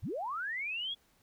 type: linear sweep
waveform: sine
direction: up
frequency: 45.82 to 3400 Hz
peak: -34 dBFS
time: 0.02-0.95 s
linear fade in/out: 20 ms
effects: pink hiss -69 dBFS RMS until 1.22 s